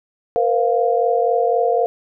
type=chord; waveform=sine; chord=Bb suspended second; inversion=none; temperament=equal with one note detuned; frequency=466.2 / 510.1 / 698.5 Hz; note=Bb4 / C5 / F5; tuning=0 / -44 / 0 cents; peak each=-18 / -20 / -18 dBFS; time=0.36-1.86 s; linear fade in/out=0 ms; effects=none